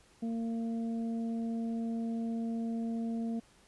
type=harmonic tone; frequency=228.8 Hz; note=A#3; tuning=32 cents flat; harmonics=1 / 2 / 3; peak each=-32 / -46 / -48 dBFS; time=0.22-3.4 s; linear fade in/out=10 ms; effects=pink hiss -63 dBFS RMS until 3.67 s + resampled to 24000 Hz